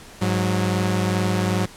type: tone pair together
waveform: sawtooth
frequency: 102.8 / 183.17 Hz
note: G#2 / F#3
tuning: -17 / -17 cents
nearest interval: minor seventh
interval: 1000 cents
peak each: -18 dBFS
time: 0.21-1.66 s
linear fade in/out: 10 ms
effects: pink hiss -43 dBFS RMS until 1.76 s + low-pass 11000 Hz 12 dB/octave